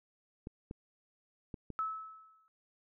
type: clicks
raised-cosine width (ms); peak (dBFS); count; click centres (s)
3; -29; 4; 0.471 / 0.711 / 1.542 / 1.703
type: tone with exponential decay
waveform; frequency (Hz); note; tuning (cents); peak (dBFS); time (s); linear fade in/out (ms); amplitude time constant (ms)
sine; 1300; E6; -24; -30; 1.79-2.48; 0; 150
effects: none